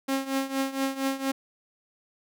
sawtooth tone with tremolo, 269.7 Hz, C#4, 47 cents flat, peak -19 dBFS, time 0.08-1.32 s, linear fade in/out 10 ms, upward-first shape triangle, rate 4.3 Hz, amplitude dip 85%, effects none

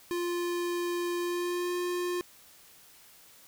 square tone with pitch glide, 349.2 to 354.9 Hz, F4 to F4, 0 to +28 cents, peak -30 dBFS, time 0.11-2.21 s, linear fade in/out 0 ms, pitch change +28 cents, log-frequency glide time 1.18-1.74 s, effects white hiss -56 dBFS RMS until 3.47 s

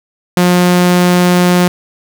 sawtooth tone, 178.3 Hz, F3, 36 cents sharp, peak -3 dBFS, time 0.37-1.68 s, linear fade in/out 2 ms, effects none

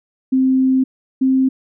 sine tone pair in turn, 261.6 / 263 Hz, C4 / C4, 0 / +9 cents, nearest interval unison, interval 9 cents, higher second, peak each -11 dBFS, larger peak neither, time 0.32-0.84 / 1.21-1.49 s, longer first, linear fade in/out 10 ms, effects none

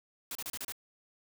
white noise bursts, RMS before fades -39 dBFS, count 6, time 0.31-0.722 s, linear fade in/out 2 ms, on 42 ms, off 32 ms, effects none

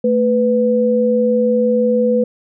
sine tone pair together, 222.3 / 496.2 Hz, A3 / B4, +18 / +8 cents, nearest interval octave + major second, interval 1390 cents, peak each -16 / -13 dBFS, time 0.04-2.24 s, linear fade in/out 5 ms, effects none

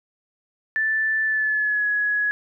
sine tone with pitch glide, 1760 to 1679.6 Hz, A6 to G#6, 0 to +19 cents, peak -19 dBFS, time 0.76-2.31 s, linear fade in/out 0 ms, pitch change -81 cents, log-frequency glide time 1.24-1.87 s, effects none

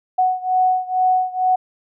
sine beating tone pair, 740 / 742.2 Hz, F#5 / F#5, 0 / +5 cents, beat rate 2.2 Hz, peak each -17 / -19 dBFS, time 0.18-1.56 s, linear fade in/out 10 ms, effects none

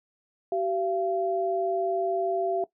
sine tone pair together, 383.4 / 683.1 Hz, G4 / F5, -38 / -38 cents, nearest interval minor seventh, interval 1000 cents, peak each -27 dBFS, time 0.52-2.64 s, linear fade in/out 2 ms, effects noise-tail reverb RT60 0.1 s tail -17 dB re dry

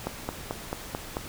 click train, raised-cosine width 1 ms, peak -15 dBFS, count 6, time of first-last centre 0.07-1.169 s, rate 4.55 Hz, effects pink hiss -41 dBFS RMS until 1.28 s

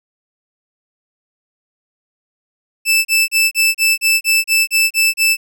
sawtooth tone bursts, 2639 Hz, E7, 1 cent sharp, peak -7 dBFS, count 11, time 2.85-5.37 s, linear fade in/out 50 ms, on 200 ms, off 32 ms, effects none

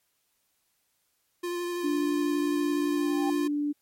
square tone with vibrato, 350 Hz, F4, 4 cents sharp, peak -30 dBFS, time 1.43-3.48 s, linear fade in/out 10 ms, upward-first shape sine, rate 12 Hz, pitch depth 13 cents each way
sine tone, 292.6 Hz, D4, 6 cents flat, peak -25 dBFS, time 1.83-3.73 s, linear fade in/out 20 ms
sine tone with exponential growth, 792 Hz, G5, 18 cents sharp, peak -28 dBFS, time 2.84-3.3 s, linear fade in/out 2 ms, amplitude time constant 100 ms
effects white hiss -73 dBFS RMS until 3.81 s + MP3 64 kbps

